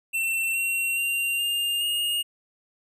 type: tone with pitch steps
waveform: square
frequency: 2695 / 2733 / 2771 / 2809 / 2849 Hz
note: E7 / F7 / F7 / F7 / F7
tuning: +38 / -38 / -14 / +9 / +34 cents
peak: -24 dBFS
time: 0.13-2.23 s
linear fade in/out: 20 ms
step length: 420 ms
effects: none